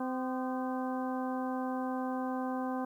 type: harmonic tone with a mistuned harmonic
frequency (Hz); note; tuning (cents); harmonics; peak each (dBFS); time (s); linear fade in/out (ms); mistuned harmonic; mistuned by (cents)
257.5; C4; -28; 1 / 2 / 3 / 4 / 5 / 6; -34 / -40 / -39 / -42 / -48 / -49; 0-2.85; 5; 5; -84
effects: 11-bit